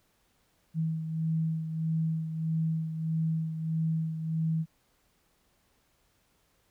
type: beating tone pair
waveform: sine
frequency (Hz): 160.5 / 162.1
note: E3 / E3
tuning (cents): -46 / -29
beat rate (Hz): 1.6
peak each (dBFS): -28 / -36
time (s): 0.74-4.66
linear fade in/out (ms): 50
effects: pink hiss -70 dBFS RMS until 6.7 s